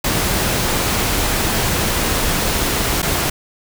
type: noise with dropouts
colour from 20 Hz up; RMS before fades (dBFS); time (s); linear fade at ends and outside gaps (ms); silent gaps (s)
pink; -18; 0.04-3.3; 5; 3.02-3.027
effects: none